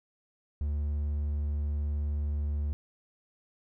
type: tone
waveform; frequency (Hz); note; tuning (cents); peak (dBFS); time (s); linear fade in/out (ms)
triangle; 73.42; D2; 0; -26; 0.61-2.73; 0
effects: none